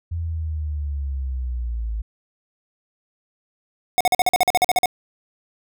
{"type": "linear sweep", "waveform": "sine", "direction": "down", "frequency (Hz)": [85, 53.1], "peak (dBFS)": -23, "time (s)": [0.11, 2.02], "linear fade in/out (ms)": 10}
{"type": "tone bursts", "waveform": "square", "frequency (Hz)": 730, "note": "F#5", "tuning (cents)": -24, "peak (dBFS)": -14, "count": 13, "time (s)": [3.98, 4.858], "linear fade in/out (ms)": 0, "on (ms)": 26, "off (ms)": 45}
{"effects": []}